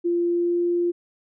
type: tone with pitch glide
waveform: sine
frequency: 345.5 to 347.9 Hz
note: F4 to F4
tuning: -19 to -7 cents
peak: -19 dBFS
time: 0.04-0.92 s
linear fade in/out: 20 ms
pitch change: +12 cents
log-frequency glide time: 0.26-0.61 s
effects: none